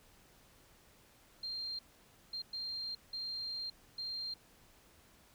sine tone bursts at uneven times, 4186 Hz, C8, in tune, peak -38 dBFS, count 5, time 1.43-1.79 / 2.33-2.42 / 2.53-2.95 / 3.13-3.7 / 3.98-4.34 s, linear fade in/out 5 ms, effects pink hiss -64 dBFS RMS until 5.34 s

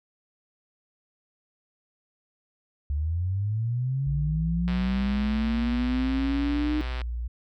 sine linear sweep, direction up, 69.3 to 305.6 Hz, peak -24 dBFS, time 2.9-6.81 s, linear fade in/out 0 ms
sine tone, 59 Hz, A#1, 22 cents sharp, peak -28 dBFS, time 4.06-7.28 s, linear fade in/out 10 ms
click train, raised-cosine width 0.3 ms, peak -21 dBFS, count 300, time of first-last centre 4.68-7.016 s, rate 128 Hz
effects none

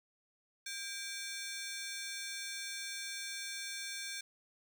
15% pulse ring-modulated tone, 1964 Hz, B6, 10 cents flat, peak -31 dBFS, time 0.66-4.21 s, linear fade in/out 5 ms, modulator 364 Hz, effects none

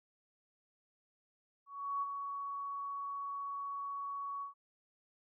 sine tone with ADSR envelope, 1121 Hz, C#6, 19 cents sharp, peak -32 dBFS, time 1.66-4.54 s, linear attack 360 ms, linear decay 28 ms, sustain -6 dB, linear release 120 ms, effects none

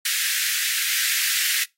pink high-pass noise, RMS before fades -23 dBFS, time 0.05-1.64 s, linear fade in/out 5 ms, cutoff 1600 Hz, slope 48 dB/octave, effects noise-tail reverb RT60 0.2 s tail -23 dB re dry + AAC 48 kbps

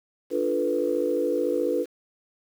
sine chord, B half-diminished seventh, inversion first, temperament equal, 293.7 / 349.2 / 440 / 493.9 Hz, D4 / F4 / A4 / B4, 0 / 0 / 0 / 0 cents, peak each -29 / -28 / -28 / -25 dBFS, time 0.3-1.86 s, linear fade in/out 50 ms, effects tanh soft clip ceiling -11 dBFS + 8-bit

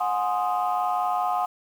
sine chord, Ab dominant seventh, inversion third, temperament equal with one note detuned, 725.6 / 830.6 / 1046.5 / 1244.5 Hz, Gb5 / Ab5 / C6 / Eb6, -34 / 0 / 0 / 0 cents, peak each -24 / -28 / -29 / -29 dBFS, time 0-1.46 s, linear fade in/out 10 ms, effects tanh soft clip ceiling -15 dBFS + 8-bit

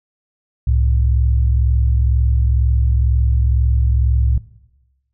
sine tone pair together, 66.2 / 108.28 Hz, C2 / A2, +21 / -27 cents, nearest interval major sixth, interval 852 cents, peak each -13 / -18 dBFS, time 0.67-4.38 s, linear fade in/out 5 ms, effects noise-tail reverb RT60 1.0 s tail -17 dB re dry

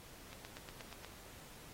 click train, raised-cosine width 0.2 ms, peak -30 dBFS, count 7, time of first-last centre 0.33-1.047 s, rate 8.37 Hz, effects pink hiss -56 dBFS RMS until 1.73 s + AAC 48 kbps

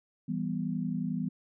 sine chord, E minor, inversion none, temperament equal, 164.81 / 196 / 246.9 Hz, E3 / G3 / B3, 0 / 0 / 0 cents, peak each -34 dBFS, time 0.28-1.29 s, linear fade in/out 10 ms, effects none

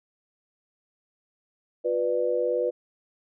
sine chord, B diminished, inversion second, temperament just, 355.6 / 493.9 / 592.7 Hz, F4 / B4 / D5, +31 / 0 / +16 cents, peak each -30 / -24 / -29 dBFS, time 1.84-2.71 s, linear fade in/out 20 ms, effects none

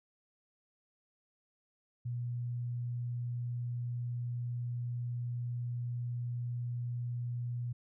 sine tone, 121 Hz, B2, 35 cents flat, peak -34 dBFS, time 2.05-7.73 s, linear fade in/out 10 ms, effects none

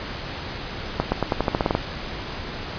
accelerating click train, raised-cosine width 1 ms, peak -5 dBFS, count 11, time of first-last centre 1-1.751 s, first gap 120 ms, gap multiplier 0.89, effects pink hiss -32 dBFS RMS until 2.78 s + resampled to 11025 Hz

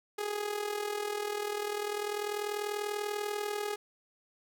sawtooth tone with amplitude modulation, 415.3 Hz, G#4, in tune, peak -26 dBFS, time 0.18-3.76 s, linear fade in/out 10 ms, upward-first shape sine, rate 40.3 Hz, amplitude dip 65%, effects none

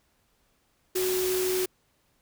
sine tone in noise, 370 Hz, F#4, in tune, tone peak -25 dBFS, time 0.95-1.66 s, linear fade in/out 10 ms, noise white, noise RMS -32 dBFS, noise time 0.95-1.66 s, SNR +4 dB, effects pink hiss -69 dBFS RMS until 2.21 s

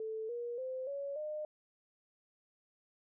sine tone with pitch steps, 440 / 477.1 / 517.2 / 560.8 / 608 Hz, A4 / A#4 / C5 / C#5 / D#5, 0 / +40 / -20 / +20 / -40 cents, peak -37 dBFS, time 0-1.45 s, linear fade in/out 2 ms, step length 290 ms, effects none

